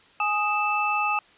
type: tone cluster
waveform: sine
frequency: 833 / 1246 / 2638 Hz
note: G#5 / D#6 / E7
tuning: +5 / +2 / +1 cents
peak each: -26 dBFS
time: 0.2-1.19 s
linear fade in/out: 2 ms
effects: white hiss -55 dBFS RMS until 1.37 s + resampled to 8000 Hz